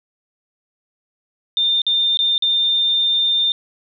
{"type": "tone with dropouts", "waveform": "sine", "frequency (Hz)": 3608, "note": "A7", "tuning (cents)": 43, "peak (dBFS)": -14, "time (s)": [1.57, 3.52], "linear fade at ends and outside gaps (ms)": 1, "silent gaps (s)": [[1.818, 1.866], [2.172, 2.19], [2.38, 2.423]], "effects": []}